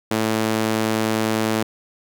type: tone with high-pass filter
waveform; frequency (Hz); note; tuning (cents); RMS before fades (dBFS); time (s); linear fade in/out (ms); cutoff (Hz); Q
sawtooth; 110; A2; 0; -21; 0.11-1.63; 5; 240; 0.99
effects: none